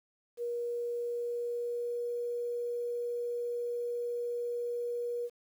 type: tone with pitch glide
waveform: sine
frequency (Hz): 476.5 to 479.5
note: A#4 to A#4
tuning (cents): +38 to +49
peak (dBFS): -32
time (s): 0.37-5.3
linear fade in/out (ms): 50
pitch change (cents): +11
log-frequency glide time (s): 0.89-2.09
effects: 10-bit